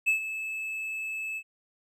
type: tone with ADSR envelope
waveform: triangle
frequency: 2609 Hz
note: E7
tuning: 18 cents flat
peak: -18 dBFS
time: 0.06-1.43 s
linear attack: 23 ms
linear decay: 110 ms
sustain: -12 dB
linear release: 60 ms
effects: none